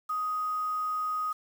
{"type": "tone with quantisation", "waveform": "sine", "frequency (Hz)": 1250, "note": "D#6", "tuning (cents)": 8, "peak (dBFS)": -28, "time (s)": [0.09, 1.33], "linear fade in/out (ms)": 10, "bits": 8, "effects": []}